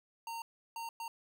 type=tone bursts at uneven times; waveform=square; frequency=920 Hz; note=A#5; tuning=23 cents flat; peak=-40 dBFS; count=3; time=0.27-0.42 / 0.76-0.89 / 1-1.08 s; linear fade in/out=2 ms; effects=none